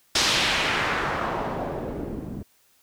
white noise with low-pass filter sweep, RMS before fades -26 dBFS, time 0.15-2.43 s, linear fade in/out 5 ms, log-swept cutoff 5200 to 210 Hz, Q 1.3, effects white hiss -62 dBFS RMS until 2.82 s

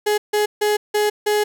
35% pulse tone bursts at uneven times, 419.4 Hz, G#4, 17 cents sharp, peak -14 dBFS, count 5, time 0.06-0.18 / 0.33-0.46 / 0.61-0.77 / 0.94-1.1 / 1.26-1.44 s, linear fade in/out 10 ms, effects none

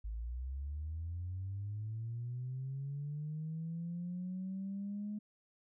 sine linear sweep, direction up, 51.91 to 211 Hz, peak -37 dBFS, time 0.04-5.19 s, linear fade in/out 10 ms, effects tanh soft clip ceiling -33 dBFS

